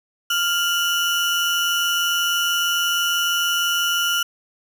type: tone pair together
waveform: 35% pulse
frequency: 1396.9 / 2960 Hz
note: F6 / F#7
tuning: 0 / 0 cents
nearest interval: octave + minor second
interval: 1300 cents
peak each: -19 / -20 dBFS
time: 0.3-4.23 s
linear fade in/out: 5 ms
effects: none